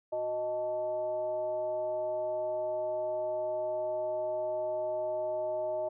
sine tone with frequency modulation, 622.3 Hz, D#5, in tune, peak -30 dBFS, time 0.12-5.89 s, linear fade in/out 10 ms, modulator 257 Hz, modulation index 0.53, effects none

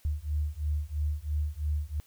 sine beating tone pair, 73.42 / 76.42 Hz, D2 / D#2, 0 / -31 cents, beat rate 3 Hz, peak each -31 dBFS, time 0.05-2 s, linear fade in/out 0 ms, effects white hiss -62 dBFS RMS until 2.06 s

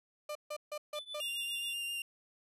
35% pulse tone bursts, 598 Hz, D5, 31 cents sharp, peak -36 dBFS, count 5, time 0.29-1.205 s, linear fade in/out 5 ms, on 63 ms, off 150 ms
triangle tone with tremolo, 3491 Hz, A7, 14 cents flat, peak -38 dBFS, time 0.95-1.74 s, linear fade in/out 10 ms, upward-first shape triangle, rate 7.2 Hz, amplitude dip 95%
45% pulse tone with vibrato, 2794 Hz, F7, in tune, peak -36 dBFS, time 1.2-2.02 s, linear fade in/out 2 ms, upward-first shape sine, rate 7.3 Hz, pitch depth 12 cents each way
effects resampled to 32000 Hz

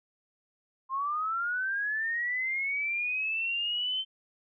sine linear sweep, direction up, 1046.5 to 3100 Hz, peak -28 dBFS, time 0.89-4.05 s, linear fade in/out 50 ms, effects none

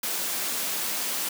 white high-pass noise, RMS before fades -29 dBFS, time 0.03-1.29 s, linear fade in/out 5 ms, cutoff 160 Hz, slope 48 dB/octave, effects none

